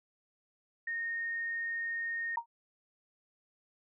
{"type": "tone", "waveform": "sine", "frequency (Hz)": 1847, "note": "A#6", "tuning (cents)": -16, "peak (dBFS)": -33, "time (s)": [0.87, 2.36], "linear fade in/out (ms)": 5}
{"type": "tone with exponential decay", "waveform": "sine", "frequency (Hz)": 932.3, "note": "A#5", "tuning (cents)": 0, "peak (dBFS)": -26, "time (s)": [2.37, 2.46], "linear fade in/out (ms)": 5, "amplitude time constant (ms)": 18}
{"effects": []}